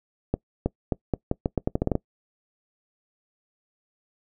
accelerating click train, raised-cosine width 2 ms, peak -9 dBFS, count 13, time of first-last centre 0.34-1.953 s, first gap 320 ms, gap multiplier 0.82, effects noise-tail reverb RT60 0.1 s tail -23 dB re dry

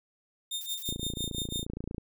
sawtooth tone with tremolo, 3640 Hz, A#7, 42 cents flat, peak -27 dBFS, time 0.51-1.66 s, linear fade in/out 5 ms, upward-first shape triangle, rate 5.9 Hz, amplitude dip 100%
violet noise bursts, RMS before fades -41 dBFS, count 4, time 0.61-0.909 s, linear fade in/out 0 ms, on 53 ms, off 29 ms
click train, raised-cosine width 3 ms, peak -23 dBFS, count 32, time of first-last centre 0.89-1.982 s, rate 28.4 Hz
effects none

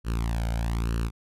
sawtooth tone with flanger, 57 Hz, A#1, 38 cents flat, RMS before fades -27 dBFS, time 0.04-1.11 s, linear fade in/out 50 ms, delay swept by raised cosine 0.69 to 1.34 ms, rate 1.1 Hz, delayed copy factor +0.85, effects resampled to 32000 Hz

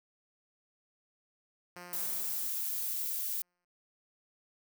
5% pulse tone with exponential decay, 177 Hz, F3, 23 cents sharp, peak -33 dBFS, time 1.76-3.65 s, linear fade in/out 5 ms, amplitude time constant 410 ms
violet noise, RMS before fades -35 dBFS, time 1.93-3.42 s, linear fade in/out 2 ms
effects none

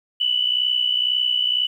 sine tone pair together, 2960 / 3022 Hz, F#7 / F#7, 0 / +36 cents, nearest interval unison, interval 36 cents, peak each -19 / -23 dBFS, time 0.2-1.67 s, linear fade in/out 10 ms, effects 9-bit

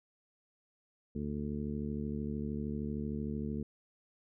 harmonic tone, 73.1 Hz, D2, 7 cents flat, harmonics 1 / 2 / 3 / 4 / 5 / 6, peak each -42 / -41 / -37 / -46 / -46 / -46 dBFS, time 1.15-3.63 s, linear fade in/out 5 ms, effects none

